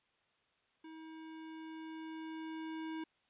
square tone with level ramp, 319.2 Hz, D#4, 44 cents sharp, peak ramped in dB -50 to -40 dBFS, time 0.84-3.04 s, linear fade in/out 5 ms, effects white hiss -75 dBFS RMS until 3.29 s + resampled to 8000 Hz

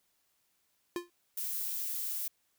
square tone with exponential decay, 349.2 Hz, F4, in tune, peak -30 dBFS, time 0.96-1.1 s, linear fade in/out 1 ms, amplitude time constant 30 ms
violet noise, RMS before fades -36 dBFS, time 1.37-2.28 s, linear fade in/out 5 ms
effects white hiss -75 dBFS RMS until 2.58 s

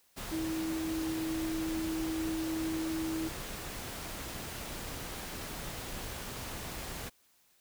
sine tone in noise, 321.2 Hz, E4, 45 cents flat, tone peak -32 dBFS, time 0.31-3.29 s, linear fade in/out 20 ms, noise pink, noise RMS -41 dBFS, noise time 0.16-7.1 s, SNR +6 dB, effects white hiss -68 dBFS RMS until 7.6 s

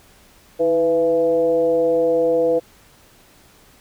sine tone with frequency modulation, 497.7 Hz, B4, 13 cents sharp, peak -14 dBFS, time 0.59-2.6 s, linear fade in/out 20 ms, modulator 174 Hz, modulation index 0.66, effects pink hiss -51 dBFS RMS until 3.8 s

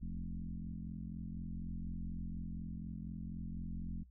sine tone with frequency modulation, 110 Hz, A2, in tune, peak -40 dBFS, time 0.01-4.04 s, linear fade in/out 20 ms, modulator 44.1 Hz, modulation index 2.8, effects noise-tail reverb RT60 0.1 s tail -18 dB re dry + added 60 Hz sine -58 dBFS peak until 4.1 s

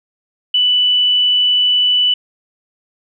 sine tone, 2976 Hz, F#7, 9 cents sharp, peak -10 dBFS, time 0.54-2.14 s, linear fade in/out 5 ms, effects none

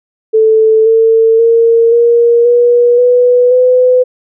sine tone with pitch steps, 440 / 450 / 460.3 / 470.8 / 481.5 / 492.5 / 503.7 Hz, A4 / A4 / A#4 / A#4 / B4 / B4 / B4, 0 / +39 / -22 / +17 / -44 / -5 / +34 cents, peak -4 dBFS, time 0.33-4.04 s, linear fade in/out 20 ms, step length 530 ms, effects none

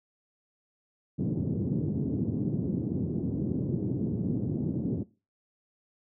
pink band-pass noise, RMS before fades -30 dBFS, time 1.18-5.04 s, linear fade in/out 20 ms, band 110 to 330 Hz, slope 24 dB/octave, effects noise-tail reverb RT60 0.3 s tail -19 dB re dry

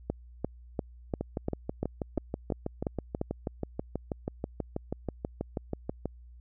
two click trains, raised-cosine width 2 ms, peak -16 / -18 dBFS, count 10 / 31, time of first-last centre 0.1-3.214 / 1.21-6.057 s, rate 2.89 / 6.19 Hz, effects added 60 Hz sine -48 dBFS peak until 6.4 s

